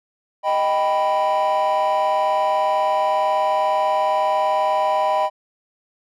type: chord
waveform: triangle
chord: Eb augmented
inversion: none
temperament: equal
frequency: 622.3 / 784 / 987.8 Hz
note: Eb5 / G5 / B5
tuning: 0 / 0 / 0 cents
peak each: -18 dBFS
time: 0.43-5.3 s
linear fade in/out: 50 ms
effects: tanh soft clip ceiling -10 dBFS